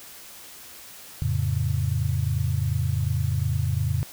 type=chord; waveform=sine; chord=F augmented; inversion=none; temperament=equal; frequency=87.31 / 110 / 138.59 Hz; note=F2 / A2 / C#3; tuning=0 / 0 / 0 cents; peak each=-26 dBFS; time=1.22-4.03 s; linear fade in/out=0 ms; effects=white hiss -44 dBFS RMS until 4.12 s